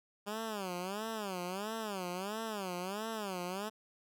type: tone with vibrato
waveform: 10% pulse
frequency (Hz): 199.5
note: G3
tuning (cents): +31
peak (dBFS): -29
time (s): 0.26-3.7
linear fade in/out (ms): 20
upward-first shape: sine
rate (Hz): 1.5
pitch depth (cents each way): 210
effects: none